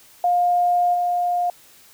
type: tone with level steps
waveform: sine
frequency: 708 Hz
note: F5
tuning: 23 cents sharp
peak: -15 / -18 dBFS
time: 0.24-1.5 s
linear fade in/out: 2 ms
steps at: 0.93 s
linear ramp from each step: 20 ms
effects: white hiss -50 dBFS RMS until 1.93 s